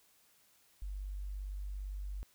sine tone, 48.8 Hz, G1, 7 cents flat, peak -38 dBFS, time 0.82-2.23 s, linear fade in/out 0 ms, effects white hiss -68 dBFS RMS until 2.34 s

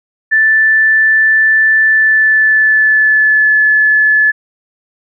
sine tone with pitch glide, 1760 to 1723.8 Hz, A6 to A6, 0 to -36 cents, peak -6 dBFS, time 0.31-4.32 s, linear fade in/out 20 ms, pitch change -36 cents, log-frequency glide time 1.83-3.56 s, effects none

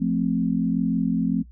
sine chord, F major, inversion none, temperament equal, 174.61 / 220 / 261.6 Hz, F3 / A3 / C4, 0 / 0 / 0 cents, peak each -24 dBFS, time 0-1.43 s, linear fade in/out 20 ms, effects noise-tail reverb RT60 0.1 s tail -19 dB re dry + added 60 Hz sine -43 dBFS peak until 1.51 s

